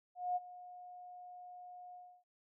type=tone with ADSR envelope; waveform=sine; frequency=720 Hz; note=F#5; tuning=47 cents flat; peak=-31 dBFS; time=0.15-2.24 s; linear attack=210 ms; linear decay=29 ms; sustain=-18 dB; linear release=300 ms; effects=none